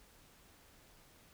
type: silence
effects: pink hiss -63 dBFS RMS until 1.33 s